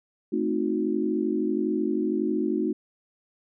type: chord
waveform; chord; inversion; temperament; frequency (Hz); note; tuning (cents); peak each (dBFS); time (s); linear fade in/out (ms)
sine; A diminished seventh; none; equal with one note detuned; 220 / 261.6 / 311.1 / 363.8; A3 / C4 / Eb4 / Gb4; 0 / 0 / 0 / -29; -29 / -31 / -27 / -28; 0.32-2.73; 10
effects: none